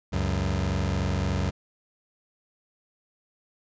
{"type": "tone pair together", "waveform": "25% pulse", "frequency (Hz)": [70.12, 93.6], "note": ["C#2", "F#2"], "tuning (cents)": [20, 20], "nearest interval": "perfect fourth", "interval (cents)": 500, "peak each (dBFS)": [-24, -23], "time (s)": [0.12, 1.51], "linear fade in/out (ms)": 20, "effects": ["resampled to 16000 Hz"]}